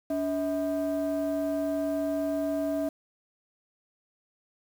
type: tone pair together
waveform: sine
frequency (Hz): 286.9 / 644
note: D4 / E5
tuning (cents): -40 / -41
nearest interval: octave + major second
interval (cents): 1399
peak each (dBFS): -27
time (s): 0.1-2.89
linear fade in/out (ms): 5
effects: tanh soft clip ceiling -23 dBFS + 8-bit